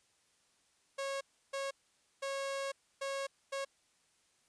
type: tone bursts at uneven times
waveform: sawtooth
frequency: 548 Hz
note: C#5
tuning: 20 cents flat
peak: -32 dBFS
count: 5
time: 0.98-1.21 / 1.53-1.71 / 2.22-2.72 / 3.01-3.27 / 3.52-3.65 s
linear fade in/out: 10 ms
effects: white hiss -72 dBFS RMS until 4.48 s + resampled to 22050 Hz